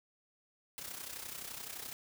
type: noise with amplitude modulation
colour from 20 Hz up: white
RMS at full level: -42 dBFS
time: 0.78-1.93 s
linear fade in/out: 0 ms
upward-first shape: sine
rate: 31.7 Hz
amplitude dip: 65%
effects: none